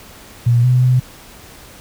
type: tone with pitch steps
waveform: sine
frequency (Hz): 119.4 / 125.8 / 126.7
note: A#2 / B2 / B2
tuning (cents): +42 / +32 / +45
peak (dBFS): -9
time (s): 0.46-1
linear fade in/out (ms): 10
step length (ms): 180
effects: pink hiss -40 dBFS RMS until 1.8 s